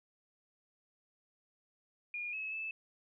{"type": "tone with pitch steps", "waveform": "sine", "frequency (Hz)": [2428, 2581, 2623], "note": ["D#7", "E7", "E7"], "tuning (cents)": [-43, -37, -9], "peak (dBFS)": -37, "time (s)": [2.14, 2.71], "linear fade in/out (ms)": 2, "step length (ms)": 190, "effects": []}